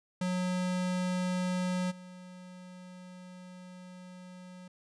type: tone with level steps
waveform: square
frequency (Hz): 182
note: F#3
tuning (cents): -28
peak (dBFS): -30 / -47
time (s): 0.21-4.68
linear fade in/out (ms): 5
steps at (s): 1.9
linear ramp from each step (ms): 20
effects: resampled to 22050 Hz